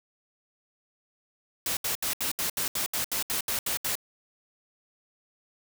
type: noise bursts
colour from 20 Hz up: white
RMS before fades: -29 dBFS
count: 13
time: 1.66-3.954 s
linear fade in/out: 2 ms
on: 110 ms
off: 72 ms
effects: none